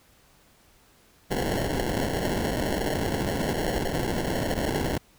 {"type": "noise with sample-and-hold", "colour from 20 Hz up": "white", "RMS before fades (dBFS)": -27, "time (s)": [1.3, 4.98], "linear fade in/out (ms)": 10, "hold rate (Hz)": 1225, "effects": ["pink hiss -59 dBFS RMS until 5.18 s"]}